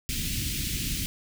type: band-stop noise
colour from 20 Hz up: pink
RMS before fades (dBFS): -30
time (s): 0.09-1.06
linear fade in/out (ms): 0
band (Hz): 260 to 2400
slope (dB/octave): 24
effects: none